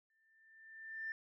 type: tone with exponential growth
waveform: sine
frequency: 1784 Hz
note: A6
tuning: 23 cents sharp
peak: -37 dBFS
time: 0.1-1.12 s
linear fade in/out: 1 ms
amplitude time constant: 220 ms
effects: tanh soft clip ceiling -33 dBFS